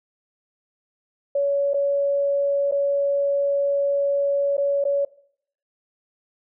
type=tone with dropouts; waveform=sine; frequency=563 Hz; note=C#5; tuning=27 cents sharp; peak=-18 dBFS; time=1.35-5.05 s; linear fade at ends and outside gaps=5 ms; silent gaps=1.735-1.742 / 2.713-2.721 / 4.569-4.579 / 4.841-4.851 s; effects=noise-tail reverb RT60 0.6 s tail -19 dB re dry